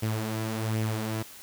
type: tone with flanger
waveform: sawtooth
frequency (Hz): 110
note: A2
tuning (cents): 0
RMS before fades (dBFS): -30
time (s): 0.02-1.23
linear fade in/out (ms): 10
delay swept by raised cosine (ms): 0.36 to 6.16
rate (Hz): 1.3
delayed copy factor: +0.5
effects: white hiss -47 dBFS RMS until 1.42 s